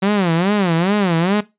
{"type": "tone with vibrato", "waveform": "sawtooth", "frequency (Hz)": 185, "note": "F#3", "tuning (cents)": 0, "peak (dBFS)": -10, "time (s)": [0.02, 1.41], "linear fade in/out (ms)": 10, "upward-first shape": "sine", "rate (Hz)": 2.4, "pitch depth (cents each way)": 220, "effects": ["noise-tail reverb RT60 0.2 s tail -17 dB re dry", "resampled to 8000 Hz"]}